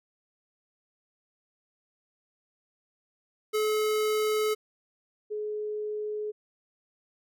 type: tone pair in turn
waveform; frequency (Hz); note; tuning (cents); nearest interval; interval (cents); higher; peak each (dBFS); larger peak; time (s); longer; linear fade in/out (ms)
square / sine; 429.1 / 423.2; A4 / G#4; -43 / +33; unison; 24; first; -25 / -30; first; 3.53-4.55 / 5.3-6.32; neither; 20
effects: none